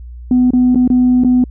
sine tone with dropouts, 250 Hz, B3, 21 cents sharp, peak -6 dBFS, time 0.31-1.44 s, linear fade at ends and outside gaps 2 ms, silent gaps 0.506-0.534 / 0.747-0.756 / 0.877-0.901 / 1.237-1.246 s, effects tanh soft clip ceiling -4 dBFS + added 60 Hz sine -28 dBFS peak until 1.5 s

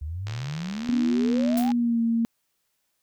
sine exponential sweep, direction up, 70.9 to 843 Hz, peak -29 dBFS, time 0.01-1.72 s, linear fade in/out 10 ms
click train, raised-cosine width 0.2 ms, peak -20 dBFS, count 109, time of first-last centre 0.27-1.718 s, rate 74.6 Hz
sine tone with pitch glide, 243.1 to 230 Hz, B3 to A#3, -27 to -23 cents, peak -20 dBFS, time 0.89-2.25 s, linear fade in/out 0 ms, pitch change -96 cents, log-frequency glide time 1.67-2.01 s
blue noise with exponential decay, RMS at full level -29 dBFS, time 1.57-1.73 s, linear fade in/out 5 ms, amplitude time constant 34 ms
effects white hiss -74 dBFS RMS until 3.02 s

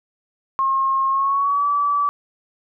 sine tone with pitch glide, 1075 to 1152.2 Hz, C6 to D6, +47 to -33 cents, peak -16 dBFS, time 0.59-2.09 s, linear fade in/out 0 ms, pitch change +120 cents, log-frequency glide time 1.09-1.66 s, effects none

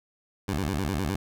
15% pulse tone with vibrato, 84.4 Hz, E2, 41 cents sharp, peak -20 dBFS, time 0.48-1.16 s, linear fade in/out 5 ms, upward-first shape square, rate 9.8 Hz, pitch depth 260 cents each way, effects none

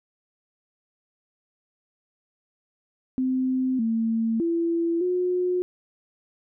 sine tone with pitch steps, 258.6 / 225.9 / 336.1 / 361.2 Hz, C4 / A3 / E4 / F#4, -20 / +46 / +34 / -42 cents, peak -21 dBFS, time 3.18-5.62 s, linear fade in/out 0 ms, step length 610 ms, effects none

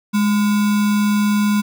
sine tone with sample-and-hold, 207.7 Hz, G#3, in tune, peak -13 dBFS, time 0.13-1.62 s, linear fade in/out 20 ms, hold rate 1225 Hz, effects none

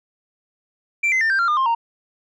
sine tone with pitch steps, 2349 / 2057 / 1800.9 / 1576.9 / 1380.7 / 1208.9 / 1058.5 / 926.8 Hz, D7 / C7 / A6 / G6 / F6 / D6 / C6 / A#5, 0 / -30 / +40 / +10 / -20 / +50 / +20 / -10 cents, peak -13 dBFS, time 1.03-1.75 s, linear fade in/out 10 ms, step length 90 ms, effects tanh soft clip ceiling -15 dBFS

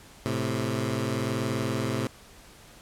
15% pulse tone pair together, 109.8 / 130.57 Hz, A2 / C3, -3 / -3 cents, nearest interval minor third, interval 300 cents, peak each -23 dBFS, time 0.26-2.07 s, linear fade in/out 0 ms, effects pink hiss -51 dBFS RMS until 2.81 s + low-pass 12000 Hz 12 dB/octave

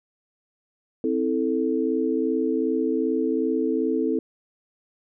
sine chord, A minor, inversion first, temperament equal with one note detuned, 261.6 / 324.2 / 440 Hz, C4 / E4 / A4, 0 / -29 / 0 cents, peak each -25 dBFS, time 1.04-4.19 s, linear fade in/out 2 ms, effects none

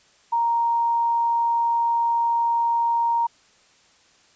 sine tone, 933 Hz, A#5, 1 cent sharp, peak -18 dBFS, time 0.32-3.27 s, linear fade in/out 10 ms, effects white hiss -57 dBFS RMS until 4.35 s + resampled to 16000 Hz

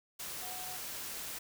sine tone in noise, 736 Hz, F#5, 9 cents flat, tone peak -47 dBFS, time 0.42-0.77 s, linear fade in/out 10 ms, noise white, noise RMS -42 dBFS, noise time 0.19-1.39 s, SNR -8 dB, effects none

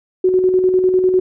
sine tone with tremolo, 370 Hz, F#4, in tune, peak -9 dBFS, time 0.24-1.2 s, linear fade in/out 5 ms, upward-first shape square, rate 10 Hz, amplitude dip 40%, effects none

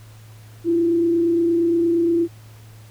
sine tone with frequency modulation, 337.9 Hz, E4, 43 cents sharp, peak -15 dBFS, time 0.64-2.28 s, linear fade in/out 50 ms, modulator 28.6 Hz, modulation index 0.29, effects added 109 Hz sine -41 dBFS peak until 2.9 s + pink hiss -51 dBFS RMS until 2.9 s

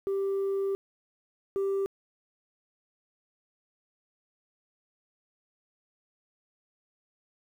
sine tone pair in turn, 392 / 392 Hz, G4 / G4, 0 / 0 cents, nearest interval unison, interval 0 cents, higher neither, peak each -24 / -23 dBFS, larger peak second, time 0.07-0.75 / 1.56-1.86 s, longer first, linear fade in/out 0 ms, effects tanh soft clip ceiling -25 dBFS + 10-bit

